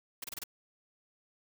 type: noise bursts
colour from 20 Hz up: white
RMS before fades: -40 dBFS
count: 5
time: 0.22-0.438 s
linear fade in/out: 5 ms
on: 22 ms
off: 27 ms
effects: none